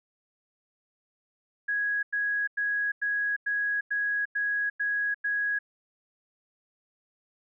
sine tone bursts, 1661.2 Hz, G#6, in tune, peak -25 dBFS, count 9, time 1.68-5.59 s, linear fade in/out 10 ms, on 350 ms, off 95 ms, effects none

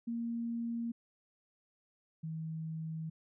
sine tone pair in turn, 233.1 / 159.98 Hz, A#3 / D#3, 0 / +48 cents, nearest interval perfect fifth, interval 652 cents, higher first, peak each -34 / -37 dBFS, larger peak first, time 0.07-0.92 / 2.23-3.1 s, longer second, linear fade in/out 10 ms, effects none

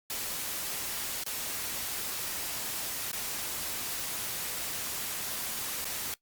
white noise with dropouts, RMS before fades -35 dBFS, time 0.1-6.14 s, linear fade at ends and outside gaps 1 ms, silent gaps 1.237-1.263 / 3.116-3.13 / 5.845-5.853 s, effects noise-tail reverb RT60 0.1 s tail -20 dB re dry + Opus 48 kbps

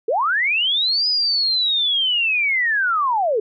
sine linear two-way sweep, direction up then down, 402.2 to 5020 to 402.2 Hz, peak -16 dBFS, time 0.08-3.4 s, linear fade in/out 5 ms, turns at 1.08 s, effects none

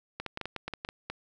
clicks, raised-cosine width 0.3 ms, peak -19 dBFS, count 11, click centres 0.2 / 0.263 / 0.374 / 0.413 / 0.456 / 0.563 / 0.68 / 0.737 / 0.849 / 0.889 / 1.1 s, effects none

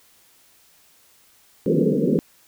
pink band-pass noise, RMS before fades -19 dBFS, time 1.66-2.19 s, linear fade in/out 0 ms, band 150 to 520 Hz, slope 96 dB/octave, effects white hiss -56 dBFS RMS until 2.47 s

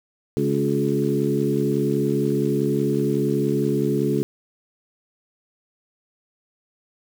harmonic tone with a mistuned harmonic, 70.7 Hz, C#2, 35 cents sharp, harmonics 2 / 3 / 4 / 5 / 6, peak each -25 / -25 / -25 / -25 / -25 dBFS, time 0.37-4.23 s, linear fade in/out 0 ms, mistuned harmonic 5, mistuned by +28 cents, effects 7-bit

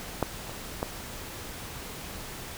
clicks, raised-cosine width 1 ms, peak -10 / -25 / -13 dBFS, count 3, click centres 0.227 / 0.495 / 0.829 s, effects pink hiss -40 dBFS RMS until 2.57 s

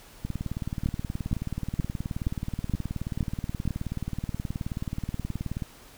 two click trains, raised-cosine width 5 ms, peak -18 / -13 dBFS, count 102 / 7, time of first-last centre 0.25-5.622 / 0.86-3.677 s, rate 18.8 / 2.13 Hz, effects pink hiss -51 dBFS RMS until 5.97 s

